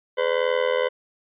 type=tone with amplitude modulation; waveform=40% pulse; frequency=506 Hz; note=B4; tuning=42 cents sharp; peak=-15 dBFS; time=0.17-0.89 s; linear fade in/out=20 ms; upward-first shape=sine; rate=81.7 Hz; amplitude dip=90%; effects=resampled to 8000 Hz